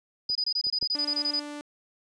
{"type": "tone bursts", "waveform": "sine", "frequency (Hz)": 4957, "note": "D#8", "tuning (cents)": -7, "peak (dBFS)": -24, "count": 13, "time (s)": [0.29, 1.397], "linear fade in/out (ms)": 5, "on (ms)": 63, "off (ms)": 24}
{"type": "clicks", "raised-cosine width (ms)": 2, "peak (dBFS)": [-33, -33, -27], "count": 3, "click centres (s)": [0.299, 0.668, 0.827]}
{"type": "tone", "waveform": "sawtooth", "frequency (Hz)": 293.7, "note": "D4", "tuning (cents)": 0, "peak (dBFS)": -32, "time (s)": [0.95, 1.61], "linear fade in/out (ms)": 0}
{"effects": ["resampled to 22050 Hz"]}